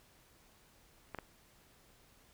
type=clicks; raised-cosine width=0.5 ms; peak=-26 dBFS; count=2; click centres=1.147 / 1.187 s; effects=pink hiss -65 dBFS RMS until 2.33 s